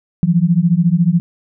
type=beating tone pair; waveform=sine; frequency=164.81 / 178.81 Hz; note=E3 / F3; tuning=0 / +41 cents; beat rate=14 Hz; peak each=-13 dBFS; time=0.23-1.2 s; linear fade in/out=0 ms; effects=none